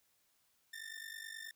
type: ring-modulated tone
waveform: sawtooth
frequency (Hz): 1798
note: A6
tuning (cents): +37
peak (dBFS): -39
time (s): 0.73-1.51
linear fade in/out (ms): 2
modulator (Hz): 24.7
effects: white hiss -75 dBFS RMS until 1.55 s